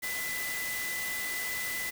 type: tone in noise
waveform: sine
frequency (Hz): 2000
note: B6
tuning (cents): +21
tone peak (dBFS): -34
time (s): 0.02-1.91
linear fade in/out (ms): 20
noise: white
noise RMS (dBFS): -37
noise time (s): 0.02-1.91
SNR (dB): 0
effects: none